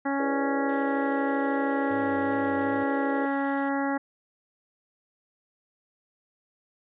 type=harmonic tone; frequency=277.2 Hz; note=C#4; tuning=in tune; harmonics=1 / 2 / 3 / 4 / 5 / 6 / 7; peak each=-27 / -33 / -31 / -38 / -37 / -37 / -38 dBFS; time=0.05-3.98 s; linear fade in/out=10 ms
type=chord; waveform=sine; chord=E dominant seventh; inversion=none; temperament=equal with one note detuned; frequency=329.6 / 415.3 / 488.5 / 587.3 Hz; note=E4 / G#4 / B4 / D5; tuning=0 / 0 / -19 / 0 cents; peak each=-37 / -36 / -34 / -38 dBFS; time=0.19-3.26 s; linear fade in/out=5 ms
type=high-pass noise; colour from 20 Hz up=white; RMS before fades=-47 dBFS; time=0.69-3.69 s; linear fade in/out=2 ms; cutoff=2200 Hz; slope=12 dB/octave
type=tone with vibrato; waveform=sawtooth; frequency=99.7 Hz; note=G2; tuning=30 cents sharp; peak=-37 dBFS; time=1.9-2.84 s; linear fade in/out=10 ms; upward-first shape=triangle; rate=2.7 Hz; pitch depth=130 cents each way
effects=resampled to 8000 Hz